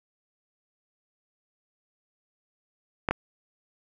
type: clicks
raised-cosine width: 0.5 ms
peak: -9 dBFS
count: 2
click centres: 3.088 / 3.11 s
effects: none

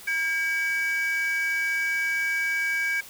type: tone pair together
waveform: triangle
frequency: 1616 / 2281 Hz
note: G#6 / C#7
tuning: -48 / +49 cents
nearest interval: tritone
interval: 597 cents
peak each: -23 dBFS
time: 0.07-3.01 s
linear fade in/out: 10 ms
effects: tanh soft clip ceiling -19 dBFS + white hiss -45 dBFS RMS until 3.09 s

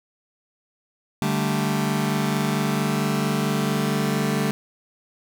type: chord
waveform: sawtooth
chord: D suspended fourth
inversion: none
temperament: just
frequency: 146.83 / 195.78 / 220.2 Hz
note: D3 / G3 / A3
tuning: 0 / -2 / +2 cents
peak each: -21 dBFS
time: 1.22-4.51 s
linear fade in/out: 0 ms
effects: none

